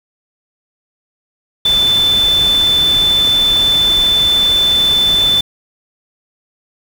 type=tone in noise; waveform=sine; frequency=3520 Hz; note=A7; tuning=in tune; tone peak=-9 dBFS; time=1.65-5.41 s; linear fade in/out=5 ms; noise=pink; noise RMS=-24 dBFS; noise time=1.65-5.41 s; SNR=+12 dB; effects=none